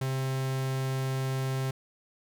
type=tone; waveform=45% pulse; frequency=132.5 Hz; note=C3; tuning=22 cents sharp; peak=-28 dBFS; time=0.01-1.71 s; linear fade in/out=5 ms; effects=none